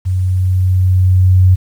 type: tone with level ramp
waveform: sine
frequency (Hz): 92.5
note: F#2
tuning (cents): 0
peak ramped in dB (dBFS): -12 to -4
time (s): 0.05-1.56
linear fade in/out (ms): 20
effects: 7-bit